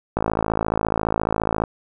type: click train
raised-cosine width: 1 ms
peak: -6 dBFS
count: 81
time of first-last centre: 0.17-1.638 s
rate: 54.5 Hz
effects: none